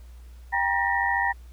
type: tone cluster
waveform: sine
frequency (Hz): 789 / 950 / 1813 / 1907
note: G5 / A#5 / A#6 / A#6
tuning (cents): +11 / +33 / -49 / +39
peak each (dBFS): -27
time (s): 0.52-1.33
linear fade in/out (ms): 20
effects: added 60 Hz sine -42 dBFS peak until 1.52 s + pink hiss -60 dBFS RMS until 1.52 s